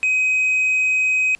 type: tone with hard clipping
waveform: sine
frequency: 2523 Hz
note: D#7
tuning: 23 cents sharp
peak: -16 dBFS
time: 0.03-1.35 s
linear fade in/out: 0 ms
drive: 2 dB
effects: pink hiss -53 dBFS RMS until 1.39 s + resampled to 24000 Hz